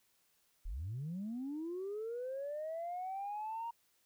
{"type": "linear sweep", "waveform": "sine", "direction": "up", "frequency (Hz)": [31.85, 941], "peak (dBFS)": -37, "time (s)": [0.65, 3.71], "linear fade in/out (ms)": 10, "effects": ["tanh soft clip ceiling -35 dBFS", "white hiss -74 dBFS RMS until 4.05 s"]}